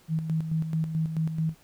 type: tone with tremolo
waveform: sine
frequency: 159.9 Hz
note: D#3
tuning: 48 cents sharp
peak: -23 dBFS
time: 0.08-1.55 s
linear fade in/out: 50 ms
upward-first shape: square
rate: 4.6 Hz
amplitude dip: 55%
effects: pink hiss -59 dBFS RMS until 1.63 s